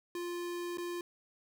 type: tone with dropouts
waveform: square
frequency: 349.2 Hz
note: F4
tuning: in tune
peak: -37 dBFS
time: 0.15-1.01 s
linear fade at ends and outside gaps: 2 ms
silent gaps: 0.773-0.782 s
effects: none